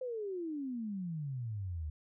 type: exponential sweep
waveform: sine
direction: down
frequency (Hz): 523.3 to 73.42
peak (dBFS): -36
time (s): 0.01-1.9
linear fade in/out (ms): 5
effects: none